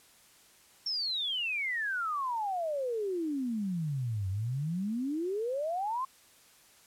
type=exponential two-way sweep; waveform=sine; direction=down then up; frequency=5500 to 92.2 to 1080 Hz; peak=-30 dBFS; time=0.86-6.05 s; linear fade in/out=5 ms; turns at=4.29 s; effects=white hiss -60 dBFS RMS until 6.86 s + low-pass 12000 Hz 12 dB/octave